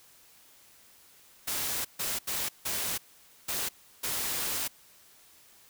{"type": "noise bursts at uneven times", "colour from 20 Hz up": "white", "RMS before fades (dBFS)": -32, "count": 6, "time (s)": [[1.47, 1.85], [1.99, 2.19], [2.27, 2.49], [2.65, 2.98], [3.48, 3.69], [4.03, 4.68]], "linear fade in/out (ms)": 10, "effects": ["white hiss -58 dBFS RMS until 5.69 s"]}